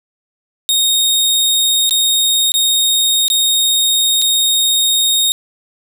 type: tone with dropouts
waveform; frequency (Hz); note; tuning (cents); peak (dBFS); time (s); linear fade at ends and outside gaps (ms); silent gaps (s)
sawtooth; 3717; A#7; -6; -8; 0.69-5.32; 0; 1.894-1.909 / 2.519-2.54 / 3.281-3.301 / 4.217-4.221
effects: none